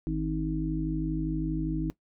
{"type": "harmonic tone", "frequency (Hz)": 52.5, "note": "G#1", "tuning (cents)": 19, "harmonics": [1, 3, 5, 6], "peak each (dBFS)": [-33, -32, -36, -31], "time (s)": [0.07, 1.9], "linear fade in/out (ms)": 0, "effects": ["noise-tail reverb RT60 0.1 s tail -18 dB re dry"]}